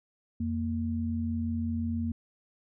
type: tone pair together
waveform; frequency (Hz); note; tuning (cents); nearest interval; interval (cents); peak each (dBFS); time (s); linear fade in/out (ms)
sine; 86.7 / 231.5; F2 / A#3; -12 / -12; octave + perfect fourth; 1700; -32 / -30; 0.4-2.12; 5
effects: none